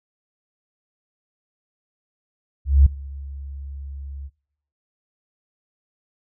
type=tone with ADSR envelope; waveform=sine; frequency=69.3 Hz; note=C#2; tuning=in tune; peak=-7 dBFS; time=2.65-4.3 s; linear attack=210 ms; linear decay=5 ms; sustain=-24 dB; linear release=43 ms; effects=noise-tail reverb RT60 0.8 s tail -23 dB re dry